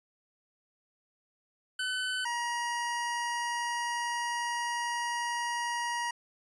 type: tone pair in turn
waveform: 25% pulse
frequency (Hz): 1510 / 951.2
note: F#6 / A#5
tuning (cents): +35 / +35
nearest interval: minor sixth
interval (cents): 800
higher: first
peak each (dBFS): -27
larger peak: neither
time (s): 1.79-2.25 / 2.25-6.11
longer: second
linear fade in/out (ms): 5
effects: resampled to 22050 Hz